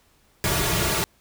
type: noise with comb filter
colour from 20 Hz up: pink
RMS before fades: -23 dBFS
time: 0.44-1.04 s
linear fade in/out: 0 ms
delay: 3.9 ms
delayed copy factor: -0.95
effects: pink hiss -61 dBFS RMS until 1.2 s